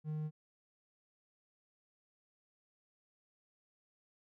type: tone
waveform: triangle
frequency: 153.7 Hz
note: D#3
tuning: 21 cents flat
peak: -34 dBFS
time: 0.04-0.31 s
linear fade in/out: 50 ms
effects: none